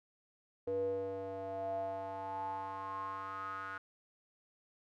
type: tone with band-pass filter sweep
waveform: square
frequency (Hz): 96.7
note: G2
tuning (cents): -23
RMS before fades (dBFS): -40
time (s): 0.67-3.78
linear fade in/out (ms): 5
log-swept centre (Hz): 460 to 1400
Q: 8.9
effects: none